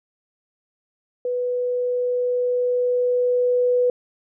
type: tone with level ramp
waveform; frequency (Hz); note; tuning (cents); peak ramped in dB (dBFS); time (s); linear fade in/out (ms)
sine; 493.9; B4; 0; -21 to -15; 1.25-3.9; 2
effects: none